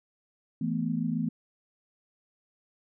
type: chord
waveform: sine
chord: E suspended fourth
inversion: none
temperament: equal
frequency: 164.81 / 220 / 246.9 Hz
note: E3 / A3 / B3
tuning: 0 / 0 / 0 cents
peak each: -31 dBFS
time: 0.61-1.29 s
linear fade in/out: 5 ms
effects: none